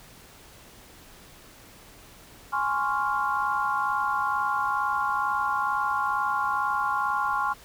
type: chord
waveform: sine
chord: Db major seventh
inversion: second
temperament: equal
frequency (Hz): 830.6 / 1046.5 / 1108.7 / 1396.9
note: Ab5 / C6 / Db6 / F6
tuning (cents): 0 / 0 / 0 / 0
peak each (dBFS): -29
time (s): 2.52-7.54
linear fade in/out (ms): 20
effects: pink hiss -50 dBFS RMS until 7.64 s